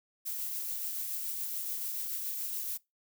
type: noise with tremolo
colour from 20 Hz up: violet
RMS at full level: -35 dBFS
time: 0.25-2.78 s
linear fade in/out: 20 ms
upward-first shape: triangle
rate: 7 Hz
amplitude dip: 30%
effects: noise-tail reverb RT60 0.2 s tail -22 dB re dry